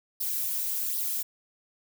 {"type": "noise with flanger", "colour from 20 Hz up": "violet", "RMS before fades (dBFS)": -30, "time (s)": [0.2, 1.23], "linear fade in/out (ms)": 10, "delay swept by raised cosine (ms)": [0.2, 3.9], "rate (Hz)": 1.3, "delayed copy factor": 0.65, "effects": []}